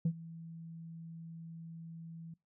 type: tone with ADSR envelope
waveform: sine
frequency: 164.81 Hz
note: E3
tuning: in tune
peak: -24 dBFS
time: 0.05-2.34 s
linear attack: 6 ms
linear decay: 65 ms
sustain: -21 dB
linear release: 5 ms
effects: noise-tail reverb RT60 0.3 s tail -25 dB re dry + tanh soft clip ceiling -25 dBFS